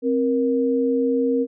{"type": "tone pair together", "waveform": "sine", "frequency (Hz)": [264.1, 470.9], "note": ["C4", "A#4"], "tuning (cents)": [16, 18], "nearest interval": "minor seventh", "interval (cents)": 1002, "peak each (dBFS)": -20, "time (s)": [0.02, 1.47], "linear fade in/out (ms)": 50, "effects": []}